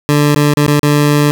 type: tone with dropouts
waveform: 20% pulse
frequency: 146.83 Hz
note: D3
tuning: in tune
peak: -3 dBFS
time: 0.09-1.31 s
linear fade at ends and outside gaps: 0 ms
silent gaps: 0.348-0.36 / 0.538-0.571 / 0.664-0.679 / 0.794-0.831 s
effects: none